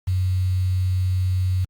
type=tone with quantisation; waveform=sine; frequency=92.5 Hz; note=F#2; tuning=in tune; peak=-18 dBFS; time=0.07-1.65 s; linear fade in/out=10 ms; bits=7; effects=Opus 48 kbps